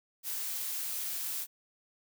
blue noise, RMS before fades -36 dBFS, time 0.23-1.47 s, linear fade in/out 50 ms, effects none

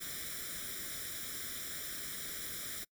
white noise with comb filter, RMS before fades -42 dBFS, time 0-2.85 s, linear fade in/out 20 ms, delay 0.55 ms, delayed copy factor +0.85, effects noise-tail reverb RT60 0.1 s tail -25 dB re dry

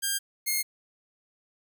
5% pulse tone pair in turn, 1600 / 2143 Hz, G6 / C7, +35 / +41 cents, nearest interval perfect fourth, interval 506 cents, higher second, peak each -15 dBFS, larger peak neither, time 0.02-0.19 / 0.46-0.63 s, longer neither, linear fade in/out 20 ms, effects none

